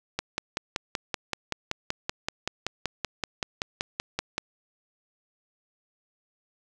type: click train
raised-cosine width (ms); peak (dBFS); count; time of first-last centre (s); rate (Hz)
0.2; -10; 23; 0.19-4.38; 5.25
effects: none